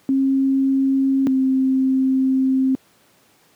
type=tone pair in turn; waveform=sine; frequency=269.2 / 263.5 Hz; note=C4 / C4; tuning=+49 / +12 cents; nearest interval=unison; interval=37 cents; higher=first; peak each=-14 dBFS; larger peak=neither; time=0.09-1.27 / 1.27-2.75 s; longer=second; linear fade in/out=0 ms; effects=pink hiss -56 dBFS RMS until 3.55 s + high-pass 150 Hz 12 dB/octave